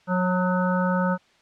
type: harmonic tone with a mistuned harmonic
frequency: 182 Hz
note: F#3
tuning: 28 cents flat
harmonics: 1 / 3 / 5 / 7 / 8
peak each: -22 / -27 / -29 / -30 / -31 dBFS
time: 0.07-1.18 s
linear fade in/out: 50 ms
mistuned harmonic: 8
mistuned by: +42 cents
effects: white hiss -59 dBFS RMS until 1.41 s + low-pass 4000 Hz 12 dB/octave